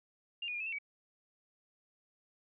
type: tone with pitch steps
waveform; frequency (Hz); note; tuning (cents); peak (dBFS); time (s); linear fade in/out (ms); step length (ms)
sine; 2799 / 2458 / 2412 / 2590 / 2697 / 2274; F7 / D#7 / D7 / E7 / E7 / C#7; +3 / -22 / +46 / -31 / +39 / +44; -36; 0.42-0.786; 5; 61
effects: none